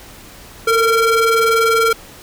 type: ring-modulated tone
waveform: square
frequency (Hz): 461.1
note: A#4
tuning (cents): -19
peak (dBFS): -9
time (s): 0.67-1.93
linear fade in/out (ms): 5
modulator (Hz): 912
effects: pink hiss -39 dBFS RMS until 2.22 s